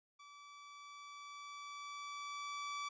sawtooth tone with level ramp, 1154 Hz, D6, 31 cents flat, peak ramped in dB -52 to -36 dBFS, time 0.19-2.89 s, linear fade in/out 10 ms, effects resampled to 16000 Hz

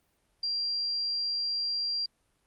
sine tone, 4749 Hz, D8, 18 cents sharp, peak -28 dBFS, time 0.43-2.06 s, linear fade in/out 5 ms, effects pink hiss -72 dBFS RMS until 2.46 s + Opus 32 kbps

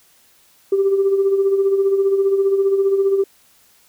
sine tone with tremolo, 392 Hz, G4, in tune, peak -10 dBFS, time 0.72-3.24 s, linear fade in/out 5 ms, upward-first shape sine, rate 15 Hz, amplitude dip 55%, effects tanh soft clip ceiling -8 dBFS + white hiss -54 dBFS RMS until 3.88 s

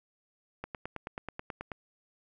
click train, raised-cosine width 0.5 ms, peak -22 dBFS, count 11, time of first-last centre 0.64-1.718 s, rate 9.28 Hz, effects none

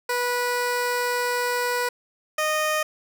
15% pulse tone pair in turn, 489.5 / 616.7 Hz, B4 / D#5, -15 / -16 cents, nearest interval major third, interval 399 cents, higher second, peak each -16 / -15 dBFS, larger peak second, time 0.09-1.89 / 2.38-2.83 s, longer first, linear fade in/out 5 ms, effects none

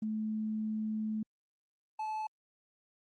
sine / triangle tone pair in turn, 216.6 / 866.4 Hz, A3 / A5, -27 / -27 cents, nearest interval 2 octaves, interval 2400 cents, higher second, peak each -32 / -32 dBFS, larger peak neither, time 0.02-1.23 / 1.99-2.27 s, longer first, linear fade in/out 5 ms, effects Opus 32 kbps

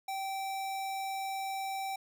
square tone, 776 Hz, G5, 18 cents flat, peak -35 dBFS, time 0.08-1.96 s, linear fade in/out 5 ms, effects none

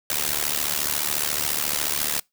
white noise with amplitude modulation, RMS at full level -21 dBFS, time 0.1-2.2 s, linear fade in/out 2 ms, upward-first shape sine, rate 74.2 Hz, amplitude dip 90%, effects noise-tail reverb RT60 0.2 s tail -25 dB re dry

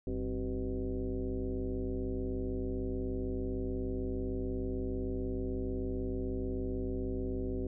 sine tone with frequency modulation, 149.3 Hz, D3, 29 cents sharp, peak -32 dBFS, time 0.07-7.67 s, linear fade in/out 2 ms, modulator 116 Hz, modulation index 2.6, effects none

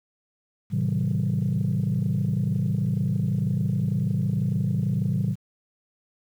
sine chord, A diminished seventh, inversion none, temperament just, 110 / 132 / 158.4 / 190.08 Hz, A2 / C3 / Eb3 / Gb3, 0 / +16 / +31 / +47 cents, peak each -26 dBFS, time 0.7-5.36 s, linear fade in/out 50 ms, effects tanh soft clip ceiling -16 dBFS + 9-bit

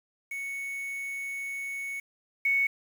triangle / sine tone pair in turn, 2217 / 2217 Hz, C#7 / C#7, 0 / 0 cents, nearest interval unison, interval 0 cents, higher neither, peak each -31 / -22 dBFS, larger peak second, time 0.31-2 / 2.45-2.67 s, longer first, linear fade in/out 5 ms, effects 8-bit

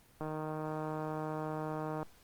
click train, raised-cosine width 1 ms, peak -25 dBFS, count 283, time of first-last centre 0.21-2.029 s, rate 155 Hz, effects pink hiss -63 dBFS RMS until 2.23 s + Opus 32 kbps

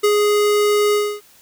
square tone with ADSR envelope, 415.7 Hz, G#4, 2 cents sharp, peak -12 dBFS, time 0.03-1.21 s, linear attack 14 ms, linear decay 64 ms, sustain -2 dB, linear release 280 ms, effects white hiss -50 dBFS RMS until 1.41 s

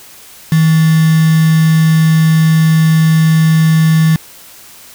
sine tone with quantisation, 160 Hz, D#3, 49 cents sharp, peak -6 dBFS, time 0.52-4.16 s, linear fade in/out 2 ms, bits 3, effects white hiss -37 dBFS RMS until 4.94 s

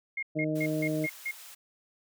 sine tone bursts, 2140 Hz, C7, 38 cents sharp, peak -30 dBFS, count 6, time 0.17-1.312 s, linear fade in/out 5 ms, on 57 ms, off 160 ms
harmonic tone, 154.9 Hz, D#3, 7 cents flat, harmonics 1 / 2 / 3 / 4, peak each -33 / -30 / -38 / -34 dBFS, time 0.35-1.07 s, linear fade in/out 20 ms
white high-pass noise, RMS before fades -48 dBFS, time 0.55-1.55 s, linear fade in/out 10 ms, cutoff 770 Hz, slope 12 dB/octave
effects none

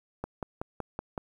click train, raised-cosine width 1 ms, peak -19 dBFS, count 6, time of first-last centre 0.24-1.178 s, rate 5.33 Hz, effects 9-bit

